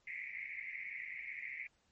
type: band-pass noise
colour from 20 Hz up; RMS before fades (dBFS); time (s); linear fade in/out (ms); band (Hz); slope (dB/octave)
pink; -45; 0.07-1.67; 2; 2000 to 2300; 96
effects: pink hiss -75 dBFS RMS until 1.91 s + MP3 32 kbps